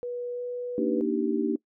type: tone with pitch glide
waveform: sine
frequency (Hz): 487.1 to 490.5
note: B4 to B4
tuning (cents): -24 to -12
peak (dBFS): -30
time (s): 0.03-1.01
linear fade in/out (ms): 0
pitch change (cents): +12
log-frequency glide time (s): 0.33-0.41
type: chord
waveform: sine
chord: Eb major seventh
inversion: second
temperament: just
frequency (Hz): 233.3 / 291.7 / 311.1 / 388.9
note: Bb3 / D4 / Eb4 / G4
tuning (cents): +2 / -12 / 0 / -14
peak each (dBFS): -29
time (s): 0.78-1.56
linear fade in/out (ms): 2
effects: noise-tail reverb RT60 0.1 s tail -21 dB re dry